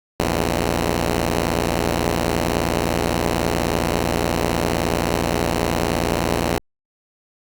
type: tone pair together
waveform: 5% pulse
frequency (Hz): 59.11 / 83.6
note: A#1 / E2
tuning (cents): +25 / +25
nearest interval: tritone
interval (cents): 600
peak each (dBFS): -10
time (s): 0.2-6.58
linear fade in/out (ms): 0
effects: Opus 48 kbps